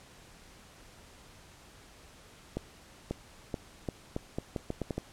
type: accelerating click train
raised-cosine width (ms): 2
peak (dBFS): -19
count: 11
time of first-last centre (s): 2.57-4.98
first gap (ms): 540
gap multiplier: 0.8
effects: pink hiss -55 dBFS RMS until 5.12 s + low-pass 10000 Hz 12 dB/octave